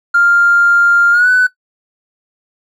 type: tone with pitch glide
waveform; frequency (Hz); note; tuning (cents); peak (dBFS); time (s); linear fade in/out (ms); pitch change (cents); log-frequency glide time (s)
triangle; 1398 to 1498.3; F6 to F#6; +1 to +21; -3; 0.14-1.47; 10; +120; 1.11-1.29
effects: noise-tail reverb RT60 0.1 s tail -19 dB re dry + tanh soft clip ceiling -4 dBFS